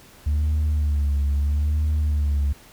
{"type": "tone with vibrato", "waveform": "sine", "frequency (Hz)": 73.42, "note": "D2", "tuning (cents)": 0, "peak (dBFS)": -16, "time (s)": [0.26, 2.53], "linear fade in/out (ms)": 10, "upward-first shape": "sine", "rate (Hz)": 0.77, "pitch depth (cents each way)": 68, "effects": ["tanh soft clip ceiling -17 dBFS", "pink hiss -49 dBFS RMS until 2.72 s"]}